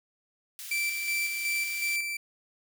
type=high-pass noise; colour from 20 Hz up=white; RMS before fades=-41 dBFS; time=0.59-1.96 s; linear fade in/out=0 ms; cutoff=2300 Hz; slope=12 dB/octave
type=tone with tremolo; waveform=40% pulse; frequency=2337 Hz; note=D7; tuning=9 cents flat; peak=-26 dBFS; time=0.71-2.17 s; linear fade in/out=5 ms; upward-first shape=square; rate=2.7 Hz; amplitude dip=40%
effects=none